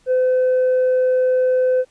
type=tone with tanh clipping; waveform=sine; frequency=510 Hz; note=C5; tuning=44 cents flat; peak=-14 dBFS; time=0.06-1.85 s; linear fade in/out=50 ms; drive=1 dB; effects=pink hiss -58 dBFS RMS until 1.9 s + resampled to 22050 Hz